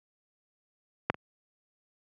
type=clicks; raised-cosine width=0.5 ms; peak=-8 / -26 dBFS; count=2; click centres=1.1 / 1.144 s; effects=high-pass 100 Hz 12 dB/octave